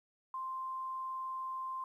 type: tone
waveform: sine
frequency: 1046.5 Hz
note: C6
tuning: in tune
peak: -37 dBFS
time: 0.34-1.84 s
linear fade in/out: 2 ms
effects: 12-bit